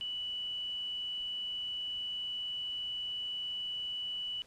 sine tone, 2960 Hz, F#7, in tune, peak -35 dBFS, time 0.01-4.42 s, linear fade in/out 0 ms, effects pink hiss -61 dBFS RMS until 4.46 s + low-pass 9000 Hz 12 dB/octave

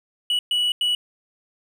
triangle tone bursts at uneven times, 2940 Hz, F#7, 12 cents flat, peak -17 dBFS, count 3, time 0.3-0.39 / 0.51-0.72 / 0.81-0.95 s, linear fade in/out 2 ms, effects none

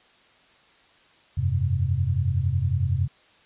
sine chord, F suspended second, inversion none, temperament just, 87.31 / 98.22 / 130.96 Hz, F2 / G2 / C3, 0 / +4 / +2 cents, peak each -25 dBFS, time 1.37-3.08 s, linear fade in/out 10 ms, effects white hiss -57 dBFS RMS until 3.45 s + resampled to 8000 Hz

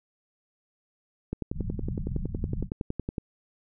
click train, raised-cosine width 3 ms, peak -17 dBFS, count 21, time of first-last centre 1.33-3.182 s, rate 10.8 Hz
pink low-pass noise, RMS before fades -33 dBFS, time 1.52-2.7 s, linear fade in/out 50 ms, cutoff 210 Hz, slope 96 dB/octave
effects none

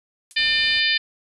violet noise with exponential decay, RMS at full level -33 dBFS, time 0.31-0.4 s, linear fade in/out 0 ms, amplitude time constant 18 ms
harmonic tone, 600 Hz, D5, 37 cents sharp, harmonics 3 / 4 / 5 / 6 / 7 / 8, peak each -23 / -23 / -25 / -24 / -27 / -26 dBFS, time 0.36-0.98 s, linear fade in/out 10 ms
pink noise, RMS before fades -43 dBFS, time 0.38-0.8 s, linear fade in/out 2 ms
effects resampled to 24000 Hz

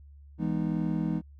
triangle chord, E major seventh, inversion none, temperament just, 164.81 / 206 / 247.2 / 309 Hz, E3 / G#3 / B3 / D#4, 0 / -14 / +2 / -12 cents, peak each -28 / -30 / -33 / -31 dBFS, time 0.38-1.22 s, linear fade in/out 50 ms, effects added 71 Hz sine -48 dBFS peak until 1.39 s

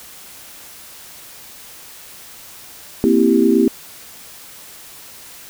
sine chord, C dominant seventh, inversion third, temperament equal, 233.1 / 261.6 / 329.6 / 392 Hz, Bb3 / C4 / E4 / G4, 0 / 0 / 0 / 0 cents, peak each -16 dBFS, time 3.04-3.68 s, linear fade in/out 0 ms, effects white hiss -39 dBFS RMS until 5.49 s

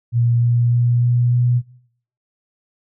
sine tone with pitch steps, 118.7 / 119.59 / 120.5 / 121.4 / 122.32 Hz, A#2 / A#2 / B2 / B2 / B2, +32 / +45 / -42 / -29 / -16 cents, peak -13 dBFS, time 0.12-1.62 s, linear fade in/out 50 ms, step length 300 ms, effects noise-tail reverb RT60 0.6 s tail -18 dB re dry

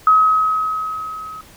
sine tone with level ramp, 1274 Hz, D#6, 41 cents sharp, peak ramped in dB -7 to -30 dBFS, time 0.07-1.41 s, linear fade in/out 2 ms, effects pink hiss -45 dBFS RMS until 1.56 s

